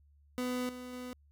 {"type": "tone with level steps", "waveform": "30% pulse", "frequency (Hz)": 249.9, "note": "B3", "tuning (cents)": 21, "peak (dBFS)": [-30, -40, -38], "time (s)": [0.38, 1.13], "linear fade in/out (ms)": 0, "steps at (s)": [0.69, 0.93], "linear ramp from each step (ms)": 2, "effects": ["added 72 Hz sine -61 dBFS peak until 1.31 s"]}